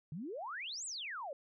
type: exponential two-way sweep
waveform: sine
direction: up then down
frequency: 139.1 to 8230 to 522 Hz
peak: -40 dBFS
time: 0.12-1.33 s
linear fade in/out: 2 ms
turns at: 0.85 s
effects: none